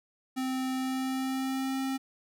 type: tone with pitch glide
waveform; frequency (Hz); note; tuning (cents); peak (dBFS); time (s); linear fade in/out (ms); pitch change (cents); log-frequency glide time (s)
square; 260 to 266.5; C4 to C4; -11 to +32; -30; 0.36-1.98; 20; +43; 0.74-1.8
effects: none

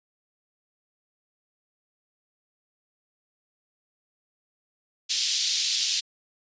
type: band-pass noise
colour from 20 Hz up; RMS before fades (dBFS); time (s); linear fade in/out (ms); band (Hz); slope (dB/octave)
pink; -26; 5.09-6.01; 20; 3500 to 6200; 24
effects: resampled to 16000 Hz

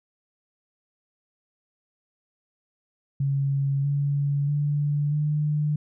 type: tone with pitch steps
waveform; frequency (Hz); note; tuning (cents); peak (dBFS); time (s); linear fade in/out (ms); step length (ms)
sine; 138.59 / 142.24 / 145.99 / 149.83; C#3 / C#3 / D3 / D3; 0 / +45 / -10 / +35; -21; 3.2-5.76; 5; 640
effects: none

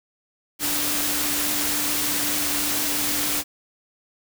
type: tone in noise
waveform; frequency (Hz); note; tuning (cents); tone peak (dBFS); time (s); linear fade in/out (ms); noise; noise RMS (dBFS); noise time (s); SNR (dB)
sine; 293.7; D4; 0; -33; 0.59-3.44; 50; white; -24; 0.59-3.44; -12
effects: none

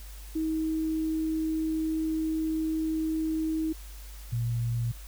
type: tone pair in turn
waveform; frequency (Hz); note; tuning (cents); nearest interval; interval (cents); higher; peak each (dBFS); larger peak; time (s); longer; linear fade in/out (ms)
sine; 317.5 / 118.04; D#4 / A#2; +35 / +22; octave + perfect fourth; 1713; first; -26; neither; 0.35-3.73 / 4.32-4.92; first; 10
effects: added 50 Hz sine -41 dBFS peak until 5.07 s + white hiss -51 dBFS RMS until 5.07 s

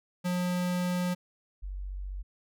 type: tone pair in turn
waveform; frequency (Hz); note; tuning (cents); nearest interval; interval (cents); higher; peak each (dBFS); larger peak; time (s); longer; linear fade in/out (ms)
square / sine; 179.1 / 47.44; F3 / F#1; +44 / +44; octave + major seventh; 2300; first; -28 / -34; first; 0.24-1.15 / 1.62-2.23; first; 20
effects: none

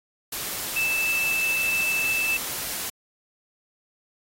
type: tone in noise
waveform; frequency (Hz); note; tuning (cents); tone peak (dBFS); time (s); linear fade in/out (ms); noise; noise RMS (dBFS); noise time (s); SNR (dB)
sine; 2637; E7; 0; -22; 0.76-2.37; 5; white; -31; 0.32-2.9; +6
effects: AAC 48 kbps

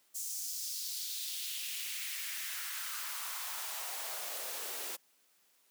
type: noise with high-pass filter sweep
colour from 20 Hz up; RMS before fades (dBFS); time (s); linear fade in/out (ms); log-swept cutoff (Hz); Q
white; -40; 0.14-4.97; 20; 7100 to 380; 2.1
effects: white hiss -70 dBFS RMS until 5.7 s + high-pass 200 Hz 12 dB/octave

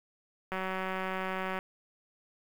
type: click train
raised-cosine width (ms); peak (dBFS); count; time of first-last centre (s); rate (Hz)
0.5; -20; 202; 0.52-1.589; 188
effects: 8-bit

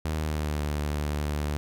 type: tone with pitch glide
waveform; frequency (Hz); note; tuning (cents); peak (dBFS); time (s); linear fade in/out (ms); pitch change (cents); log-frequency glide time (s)
sawtooth; 77.78 to 74.1; D#2 to D2; 0 to +16; -23; 0.05-1.57; 0; -84; 0.18-0.61
effects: none

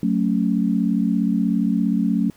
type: chord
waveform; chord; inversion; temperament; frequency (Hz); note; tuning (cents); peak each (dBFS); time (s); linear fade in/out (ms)
sine; F# minor; none; just; 185 / 222 / 277.5; F#3 / A3 / C#4; 0 / +16 / +2; -21 / -20 / -23; 0.03-2.3; 2
effects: pink hiss -54 dBFS RMS until 2.36 s

